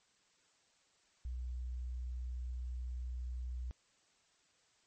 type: tone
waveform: sine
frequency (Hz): 61.74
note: B1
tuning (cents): 0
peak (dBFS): -38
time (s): 1.25-3.71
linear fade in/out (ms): 0
effects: white hiss -72 dBFS RMS until 4.86 s + MP3 32 kbps